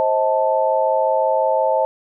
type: chord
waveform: sine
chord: A diminished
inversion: first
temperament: just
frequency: 528 / 633.6 / 880 Hz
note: C5 / Eb5 / A5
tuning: +16 / +31 / 0 cents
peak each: -19 dBFS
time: 0-1.85 s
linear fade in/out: 0 ms
effects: none